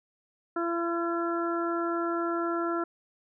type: harmonic tone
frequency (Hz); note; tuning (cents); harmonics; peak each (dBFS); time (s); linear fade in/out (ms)
339; E4; +49; 1 / 2 / 3 / 4 / 5; -29 / -35 / -39 / -32 / -44; 0.56-2.84; 5
effects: none